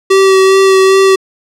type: tone with vibrato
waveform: square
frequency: 384.1 Hz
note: G4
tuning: 35 cents flat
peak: -5 dBFS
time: 0.1-1.16 s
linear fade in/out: 10 ms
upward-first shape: sine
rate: 2.5 Hz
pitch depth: 14 cents each way
effects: low-pass 9000 Hz 12 dB/octave